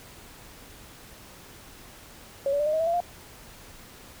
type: tone with pitch steps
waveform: sine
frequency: 553 / 572.2 / 592 / 612.5 / 633.8 / 655.7 / 678.5 / 702 Hz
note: C#5 / D5 / D5 / D#5 / D#5 / E5 / E5 / F5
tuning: -4 / -45 / +14 / -27 / +32 / -9 / +50 / +9 cents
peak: -22 dBFS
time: 2.46-3.004 s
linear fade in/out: 2 ms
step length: 68 ms
effects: pink hiss -48 dBFS RMS until 4.2 s